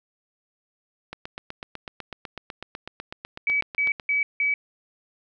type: click train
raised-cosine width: 0.3 ms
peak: -18 dBFS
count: 24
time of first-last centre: 1.13-3.998 s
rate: 8.02 Hz
type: tone bursts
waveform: sine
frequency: 2283 Hz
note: D7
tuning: 50 cents flat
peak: -20 dBFS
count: 4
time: 3.47-4.54 s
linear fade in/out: 2 ms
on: 140 ms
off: 170 ms
effects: none